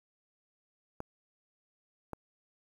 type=clicks; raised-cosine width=1 ms; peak=-24 dBFS; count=2; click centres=1.004 / 2.133 s; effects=9-bit